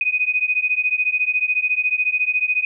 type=beating tone pair; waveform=sine; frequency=2489 / 2503 Hz; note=D#7 / D#7; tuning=0 / +10 cents; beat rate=14 Hz; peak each=-20 dBFS; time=0.01-2.65 s; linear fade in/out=2 ms; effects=none